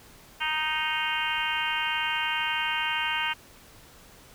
harmonic tone, 310.9 Hz, D#4, 1 cent flat, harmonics 3 / 4 / 5 / 6 / 7 / 8 / 9 / 10, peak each -32 / -37 / -32 / -37 / -34 / -35 / -32 / -35 dBFS, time 0.4-3.34 s, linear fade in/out 20 ms, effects pink hiss -52 dBFS RMS until 4.34 s

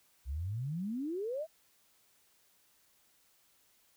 sine exponential sweep, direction up, 61.74 to 666 Hz, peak -34 dBFS, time 0.25-1.47 s, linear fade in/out 50 ms, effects white hiss -69 dBFS RMS until 3.96 s

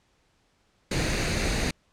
pink noise with comb filter, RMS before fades -26 dBFS, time 0.91-1.71 s, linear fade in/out 5 ms, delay 0.46 ms, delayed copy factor +0.5, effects pink hiss -67 dBFS RMS until 1.92 s + low-pass 7000 Hz 12 dB/octave

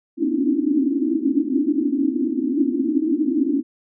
pink band-pass noise, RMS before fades -20 dBFS, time 0.17-3.63 s, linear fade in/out 50 ms, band 250 to 330 Hz, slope 96 dB/octave, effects none

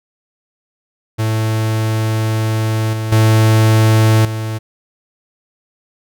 45% pulse tone with level steps, 110 Hz, A2, in tune, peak -14 / -18 / -8 / -19 dBFS, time 1.18-4.59 s, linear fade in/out 20 ms, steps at 2.93 / 3.12 / 4.25 s, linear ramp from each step 2 ms, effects none

